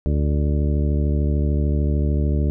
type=harmonic tone; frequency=73.42 Hz; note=D2; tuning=in tune; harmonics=1 / 2 / 3 / 4 / 5 / 6 / 8; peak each=-18 / -24 / -28 / -30 / -32 / -34 / -36 dBFS; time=0.06-2.5 s; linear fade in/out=0 ms; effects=none